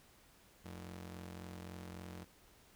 sawtooth ring-modulated tone, 133.8 Hz, C3, 39 cents sharp, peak -40 dBFS, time 0.64-2.25 s, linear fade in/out 20 ms, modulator 45.1 Hz, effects pink hiss -65 dBFS RMS until 2.75 s

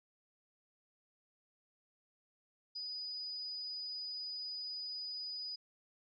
sine tone, 4958 Hz, D#8, 7 cents flat, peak -40 dBFS, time 2.75-5.56 s, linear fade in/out 10 ms, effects none

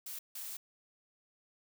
blue noise bursts at uneven times, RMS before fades -43 dBFS, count 2, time 0.06-0.19 / 0.35-0.57 s, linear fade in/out 5 ms, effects none

